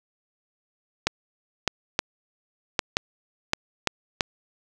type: clicks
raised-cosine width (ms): 0.2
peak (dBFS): -3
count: 8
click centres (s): 1.07 / 1.677 / 1.991 / 2.792 / 2.969 / 3.534 / 3.873 / 4.208
effects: none